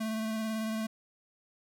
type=tone with vibrato; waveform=square; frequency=220 Hz; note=A3; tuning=in tune; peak=-32 dBFS; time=0-0.87 s; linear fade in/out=10 ms; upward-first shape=square; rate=18 Hz; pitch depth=15 cents each way; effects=none